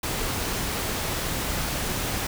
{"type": "noise", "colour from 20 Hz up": "pink", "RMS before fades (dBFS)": -28, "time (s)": [0.03, 2.27], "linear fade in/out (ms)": 5, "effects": []}